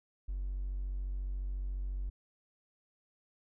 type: tone with hard clipping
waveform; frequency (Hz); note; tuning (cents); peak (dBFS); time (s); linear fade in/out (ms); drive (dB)
triangle; 47.12; F#1; +32; -34; 0.28-2.1; 10; 3
effects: none